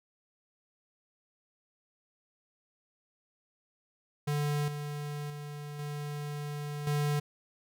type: tone with level steps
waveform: square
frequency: 146.83 Hz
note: D3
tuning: in tune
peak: -29 / -36 / -40 / -36 / -28 dBFS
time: 4.27-7.2 s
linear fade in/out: 10 ms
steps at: 4.68 / 5.3 / 5.79 / 6.87 s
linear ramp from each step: 2 ms
effects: none